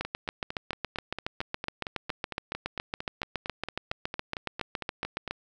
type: two click trains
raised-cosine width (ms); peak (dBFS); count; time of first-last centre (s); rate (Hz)
0.3; -14 / -18; 39 / 24; 0.01-5.31 / 0.05-5.277; 7.17 / 4.4
effects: none